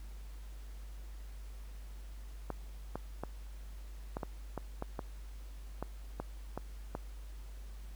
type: clicks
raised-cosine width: 1 ms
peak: -23 dBFS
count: 12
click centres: 2.503 / 2.956 / 3.236 / 4.169 / 4.232 / 4.577 / 4.824 / 4.992 / 5.826 / 6.2 / 6.576 / 6.951 s
effects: added 50 Hz sine -44 dBFS peak until 7.95 s + pink hiss -61 dBFS RMS until 7.95 s